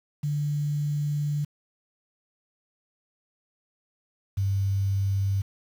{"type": "tone pair in turn", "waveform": "sine", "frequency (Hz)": [146.83, 98], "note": ["D3", "G2"], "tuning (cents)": [0, 0], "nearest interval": "perfect fifth", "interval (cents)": 700, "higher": "first", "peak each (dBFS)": [-24, -22], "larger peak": "second", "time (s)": [[0.23, 1.45], [4.37, 5.42]], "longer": "first", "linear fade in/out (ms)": 10, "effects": ["8-bit"]}